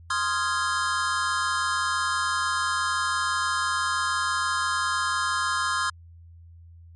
square chord, F minor seventh, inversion second, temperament equal with one note detuned, 1046.5 / 1244.5 / 1390.5 / 1661.2 Hz, C6 / Eb6 / F6 / Ab6, 0 / 0 / -8 / 0 cents, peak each -29 / -30 / -30 / -30 dBFS, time 0.1-5.9 s, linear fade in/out 5 ms, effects added 84 Hz sine -45 dBFS peak until 6.95 s + MP3 48 kbps

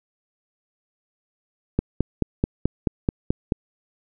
click train, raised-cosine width 3 ms, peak -6 dBFS, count 9, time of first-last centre 1.79-3.522 s, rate 4.62 Hz, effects none

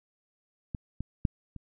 clicks, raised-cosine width 5 ms, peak -21 / -21 / -12 / -29 dBFS, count 4, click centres 0.748 / 1.006 / 1.252 / 1.563 s, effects none

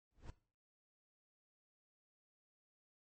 brown noise with exponential growth, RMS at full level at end -45 dBFS, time 0.11-0.3 s, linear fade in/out 0 ms, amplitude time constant 40 ms, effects noise-tail reverb RT60 0.4 s tail -17 dB re dry + MP3 32 kbps

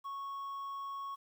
triangle tone with quantisation, 1105 Hz, C#6, 6 cents flat, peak -37 dBFS, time 0.04-1.16 s, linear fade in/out 20 ms, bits 11, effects none

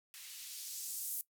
violet noise with band-pass filter sweep, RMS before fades -44 dBFS, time 0.14-1.21 s, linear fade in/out 0 ms, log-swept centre 2000 to 11000 Hz, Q 0.94, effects noise-tail reverb RT60 0.1 s tail -19 dB re dry

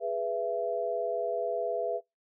sine chord, E major, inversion first, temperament equal with one note detuned, 415.3 / 493.9 / 669.6 Hz, G#4 / B4 / E5, 0 / 0 / +27 cents, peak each -35 / -33 / -31 dBFS, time 0-2.01 s, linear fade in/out 50 ms, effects noise-tail reverb RT60 0.2 s tail -25 dB re dry

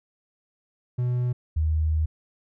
triangle / sine tone pair in turn, 123.47 / 78.28 Hz, B2 / D#2, 0 / +11 cents, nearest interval minor sixth, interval 789 cents, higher first, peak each -20 dBFS, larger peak neither, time 0.98-1.33 / 1.56-2.06 s, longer second, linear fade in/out 10 ms, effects none

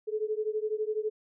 sine beating tone pair, 425.1 / 437.1 Hz, G#4 / A4, +40 / -11 cents, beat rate 12 Hz, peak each -31 / -32 dBFS, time 0.07-1.1 s, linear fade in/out 20 ms, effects none

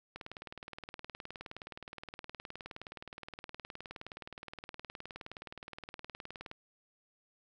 click train, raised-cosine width 0.3 ms, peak -28 dBFS, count 123, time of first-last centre 0.16-6.514 s, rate 19.2 Hz, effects none

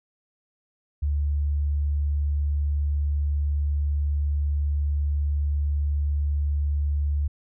sine tone, 72.7 Hz, D2, 17 cents flat, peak -21 dBFS, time 1.02-7.28 s, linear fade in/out 10 ms, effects none

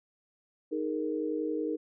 sine chord, D# suspended fourth, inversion none, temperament equal, 311.1 / 415.3 / 466.2 Hz, D#4 / G#4 / A#4, 0 / 0 / 0 cents, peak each -32 / -36 / -34 dBFS, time 0.71-1.77 s, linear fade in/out 20 ms, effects none

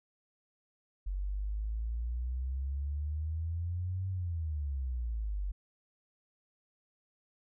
sine exponential two-way sweep, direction up then down, 46.25 to 95.4 to 46.25 Hz, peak -32 dBFS, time 1.06-5.52 s, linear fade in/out 10 ms, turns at 4.09 s, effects none

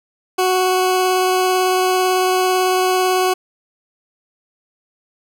20% pulse tone with vibrato, 370 Hz, F#4, in tune, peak -9 dBFS, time 0.38-3.34 s, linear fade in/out 10 ms, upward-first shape sine, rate 18 Hz, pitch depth 8 cents each way, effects none

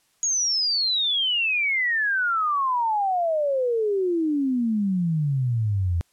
sine exponential sweep, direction down, 6750 to 82.41 Hz, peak -20 dBFS, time 0.23-6.01 s, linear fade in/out 0 ms, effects white hiss -65 dBFS RMS until 6.12 s + low-pass 11000 Hz 12 dB/octave

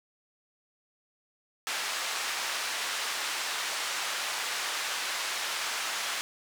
pink band-pass noise, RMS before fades -33 dBFS, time 1.67-6.21 s, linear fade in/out 0 ms, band 1100 to 7700 Hz, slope 12 dB/octave, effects none

